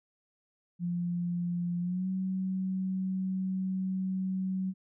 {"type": "tone with pitch glide", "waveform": "sine", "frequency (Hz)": [174.61, 188.23], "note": ["F3", "F#3"], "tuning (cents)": [0, 30], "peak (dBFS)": -29, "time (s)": [0.79, 4.74], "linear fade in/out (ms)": 50, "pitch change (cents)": 130, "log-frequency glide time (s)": [1.8, 2.08], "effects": []}